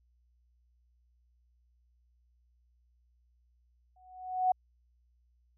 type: tone with exponential growth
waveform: sine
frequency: 740 Hz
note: F#5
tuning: in tune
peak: -21 dBFS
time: 3.96-4.52 s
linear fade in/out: 5 ms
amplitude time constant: 120 ms
effects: added 60 Hz sine -66 dBFS peak until 5.57 s